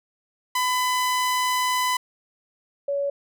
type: tone pair in turn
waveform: sawtooth / sine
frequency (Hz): 1004 / 563.5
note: B5 / C#5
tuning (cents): +28 / +28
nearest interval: minor seventh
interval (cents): 1000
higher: first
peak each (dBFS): -17 / -22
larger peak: first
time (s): 0.55-1.97 / 2.88-3.1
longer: first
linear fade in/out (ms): 5
effects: none